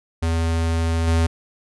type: tone with level steps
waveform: square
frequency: 82.41 Hz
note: E2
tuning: in tune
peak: -19 / -16 dBFS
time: 0.22-1.27 s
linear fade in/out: 10 ms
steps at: 1.07 s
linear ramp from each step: 10 ms
effects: resampled to 24000 Hz